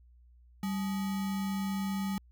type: tone with sample-and-hold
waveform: sine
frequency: 195 Hz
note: G3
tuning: 9 cents flat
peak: -30 dBFS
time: 0.63-2.18 s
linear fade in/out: 2 ms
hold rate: 1050 Hz
effects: added 60 Hz sine -56 dBFS peak until 2.31 s